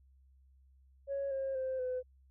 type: tone with pitch steps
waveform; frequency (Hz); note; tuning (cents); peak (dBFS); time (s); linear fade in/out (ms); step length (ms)
sine; 554.4 / 538 / 522.1 / 506.6; C#5 / C5 / C5 / B4; 0 / +48 / -4 / +44; -32; 1.07-2.03; 50; 240
effects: tanh soft clip ceiling -30 dBFS + added 66 Hz sine -61 dBFS peak until 2.3 s